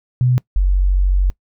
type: tone pair in turn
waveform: sine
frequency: 125.4 / 46.7 Hz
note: B2 / F#1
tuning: +27 / +17 cents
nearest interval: octave + perfect fourth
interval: 1710 cents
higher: first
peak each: -11 / -11 dBFS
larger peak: neither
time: 0.21-0.38 / 0.56-1.3 s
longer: second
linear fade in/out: 0 ms
effects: noise-tail reverb RT60 0.1 s tail -22 dB re dry